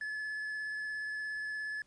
triangle tone with vibrato, 1719 Hz, A6, 41 cents flat, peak -34 dBFS, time 0.01-1.82 s, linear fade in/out 2 ms, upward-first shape sine, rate 17 Hz, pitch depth 9 cents each way, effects pink hiss -69 dBFS RMS until 1.86 s + resampled to 22050 Hz

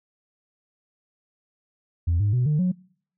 sine tone with pitch steps, 85 / 102.85 / 124.45 / 150.58 / 182.2 Hz, F2 / G#2 / B2 / D3 / F#3, -46 / -16 / +14 / +44 / -26 cents, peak -17 dBFS, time 2.07-2.72 s, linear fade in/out 10 ms, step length 130 ms, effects noise-tail reverb RT60 0.6 s tail -26 dB re dry + tanh soft clip ceiling -16 dBFS

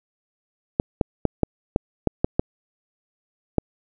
clicks, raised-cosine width 2 ms, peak -4 dBFS, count 9, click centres 0.799 / 1.012 / 1.253 / 1.433 / 1.761 / 2.073 / 2.245 / 2.395 / 3.583 s, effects none

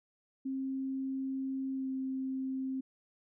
sine tone with pitch glide, 266.6 to 263.8 Hz, C4 to C4, +33 to +14 cents, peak -33 dBFS, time 0.45-2.81 s, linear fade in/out 10 ms, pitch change -19 cents, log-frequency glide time 1.74-1.88 s, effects none

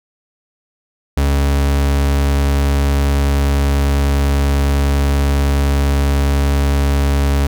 40% pulse tone, 70.1 Hz, C#2, 20 cents sharp, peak -11 dBFS, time 1.17-7.47 s, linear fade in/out 5 ms, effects none

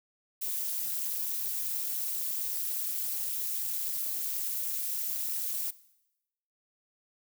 violet noise with amplitude modulation, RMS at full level -29 dBFS, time 0.41-5.71 s, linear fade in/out 10 ms, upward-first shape sine, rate 263 Hz, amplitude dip 95%, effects noise-tail reverb RT60 0.9 s tail -19 dB re dry

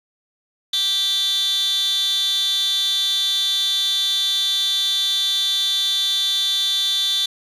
15% pulse tone with high-pass filter, 392 Hz, G4, in tune, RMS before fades -20 dBFS, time 0.73-7.26 s, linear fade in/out 5 ms, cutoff 3500 Hz, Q 8.5, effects resampled to 32000 Hz

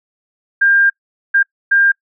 sine tone bursts at uneven times, 1600 Hz, G6, 35 cents sharp, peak -8 dBFS, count 3, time 0.61-0.9 / 1.34-1.43 / 1.71-1.92 s, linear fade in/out 10 ms, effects noise-tail reverb RT60 0.1 s tail -26 dB re dry

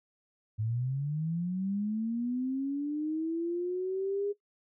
sine linear sweep, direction up, 105.3 to 410.7 Hz, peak -29 dBFS, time 0.58-4.33 s, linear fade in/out 20 ms, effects noise-tail reverb RT60 0.1 s tail -17 dB re dry

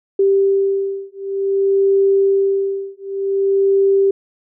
sine beating tone pair, 392 / 392.54 Hz, G4 / G4, 0 / +2 cents, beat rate 0.54 Hz, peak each -16 dBFS, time 0.19-4.11 s, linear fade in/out 5 ms, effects none

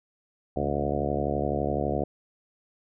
harmonic tone with a mistuned harmonic, 71.9 Hz, D2, 36 cents flat, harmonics 1 / 2 / 3 / 4 / 5 / 6 / 7 / 8 / 9 / 10, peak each -34 / -34 / -34 / -34 / -34 / -34 / -34 / -34 / -34 / -34 dBFS, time 0.56-2.04 s, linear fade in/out 5 ms, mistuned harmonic 2, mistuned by -68 cents, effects none

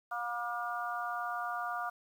harmonic tone with a mistuned harmonic, 238 Hz, A#3, 36 cents sharp, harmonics 3 / 4 / 5 / 6, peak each -38 / -44 / -38 / -40 dBFS, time 0.11-1.9 s, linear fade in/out 10 ms, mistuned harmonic 4, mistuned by +18 cents, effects 10-bit

